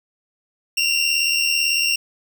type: tone pair together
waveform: 25% pulse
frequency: 2716 / 2794 Hz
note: F7 / F7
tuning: -49 / 0 cents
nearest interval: unison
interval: 49 cents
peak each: -16 dBFS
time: 0.77-1.96 s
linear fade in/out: 5 ms
effects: none